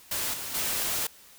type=noise with level steps; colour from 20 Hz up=white; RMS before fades=-30 / -36 / -29 dBFS; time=0.11-1.07 s; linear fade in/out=5 ms; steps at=0.33 / 0.54 s; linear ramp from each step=10 ms; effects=white hiss -53 dBFS RMS until 1.38 s